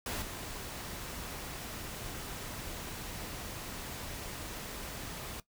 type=noise with level steps; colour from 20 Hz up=pink; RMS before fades=-37 / -42 dBFS; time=0.06-5.4 s; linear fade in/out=2 ms; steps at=0.22 s; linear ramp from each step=2 ms; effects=noise-tail reverb RT60 0.1 s tail -17 dB re dry